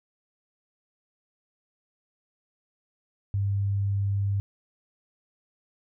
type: tone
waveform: sine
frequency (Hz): 99.6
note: G2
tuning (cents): +28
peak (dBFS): -23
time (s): 3.34-4.4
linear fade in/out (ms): 0
effects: none